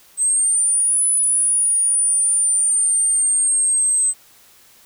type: linear two-way sweep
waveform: sine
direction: up then down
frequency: 8170 to 10000 to 8170 Hz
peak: -14 dBFS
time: 0.17-4.14 s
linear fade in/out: 50 ms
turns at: 1.04 s
effects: white hiss -50 dBFS RMS until 4.85 s